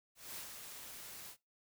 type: noise with ADSR envelope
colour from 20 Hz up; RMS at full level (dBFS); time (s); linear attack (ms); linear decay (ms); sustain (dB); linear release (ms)
white; -45; 0.15-1.37; 210; 110; -5; 76
effects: noise-tail reverb RT60 0.2 s tail -19 dB re dry